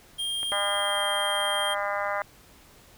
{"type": "tone with pitch glide", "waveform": "square", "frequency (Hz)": [3209, 3189], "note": ["G7", "G7"], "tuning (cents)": [40, 29], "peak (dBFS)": -28, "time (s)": [0.18, 1.75], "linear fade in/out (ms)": 20, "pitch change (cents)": -11, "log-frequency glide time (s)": [0.75, 1.02]}
{"type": "click", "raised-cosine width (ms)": 0.5, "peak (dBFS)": -24, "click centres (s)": 0.431}
{"type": "harmonic tone", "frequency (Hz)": 202.1, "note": "G#3", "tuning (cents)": -47, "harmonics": [3, 4, 5, 6, 7, 8, 9, 10], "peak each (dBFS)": [-31, -33, -35, -33, -36, -37, -39, -37], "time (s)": [0.52, 2.22], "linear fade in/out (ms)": 0}
{"effects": ["pink hiss -54 dBFS RMS until 2.97 s"]}